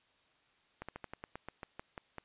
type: slowing click train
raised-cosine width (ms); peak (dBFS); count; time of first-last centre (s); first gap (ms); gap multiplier
0.5; -27; 12; 0.82-2.183; 66; 1.12
effects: white hiss -70 dBFS RMS until 2.24 s + resampled to 8000 Hz